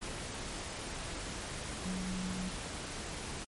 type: tone in noise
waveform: sine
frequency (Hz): 185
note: F#3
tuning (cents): 0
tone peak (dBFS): -36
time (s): 1.84-2.5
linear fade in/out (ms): 20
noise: pink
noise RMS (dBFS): -41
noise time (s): 0.01-3.45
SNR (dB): +2
effects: MP3 48 kbps